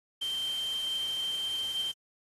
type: tone in noise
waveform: sine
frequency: 3136 Hz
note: G7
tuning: in tune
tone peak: -30 dBFS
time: 0.21-1.92 s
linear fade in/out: 10 ms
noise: white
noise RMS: -45 dBFS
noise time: 0.21-1.92 s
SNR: +12 dB
effects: AAC 32 kbps